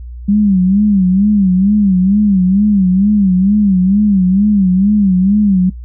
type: tone with vibrato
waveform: sine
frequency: 196 Hz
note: G3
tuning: in tune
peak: -7 dBFS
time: 0.28-5.7 s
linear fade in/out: 10 ms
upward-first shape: sine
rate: 2.2 Hz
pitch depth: 130 cents each way
effects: noise-tail reverb RT60 0.1 s tail -23 dB re dry + added 60 Hz sine -25 dBFS peak until 5.84 s